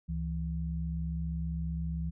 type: tone pair together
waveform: sine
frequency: 69.3 / 164.51 Hz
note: C#2 / E3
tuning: 0 / -3 cents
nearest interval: octave + minor third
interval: 1497 cents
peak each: -34 / -34 dBFS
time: 0.08-2.11 s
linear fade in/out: 20 ms
effects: none